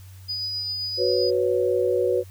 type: tone with tremolo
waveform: sine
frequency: 4949 Hz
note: D#8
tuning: 10 cents flat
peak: -25 dBFS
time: 0.28-1.31 s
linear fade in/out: 20 ms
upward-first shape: triangle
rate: 7.6 Hz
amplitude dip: 25%
type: chord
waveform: sine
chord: F# suspended fourth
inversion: none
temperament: equal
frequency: 370 / 493.9 / 554.4 Hz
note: F#4 / B4 / C#5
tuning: 0 / 0 / 0 cents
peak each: -23 / -22 / -26 dBFS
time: 0.97-2.24 s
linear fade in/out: 50 ms
effects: added 94 Hz sine -41 dBFS peak until 2.3 s + white hiss -54 dBFS RMS until 2.3 s